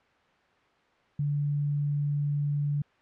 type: tone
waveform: sine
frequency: 145.1 Hz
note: D3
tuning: 21 cents flat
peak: -25 dBFS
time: 1.19-2.82 s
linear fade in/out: 5 ms
effects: white hiss -63 dBFS RMS until 3.01 s + low-pass 2000 Hz 12 dB/octave